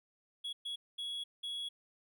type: tone bursts at uneven times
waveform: triangle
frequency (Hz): 3348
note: G#7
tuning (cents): +13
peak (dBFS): -36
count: 4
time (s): 0.44-0.53 / 0.65-0.76 / 0.98-1.24 / 1.43-1.69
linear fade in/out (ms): 10
effects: none